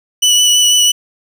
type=tone with vibrato; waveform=25% pulse; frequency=2960 Hz; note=F#7; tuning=in tune; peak=-4 dBFS; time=0.22-0.92 s; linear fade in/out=10 ms; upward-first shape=sine; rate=6.1 Hz; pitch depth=15 cents each way; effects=none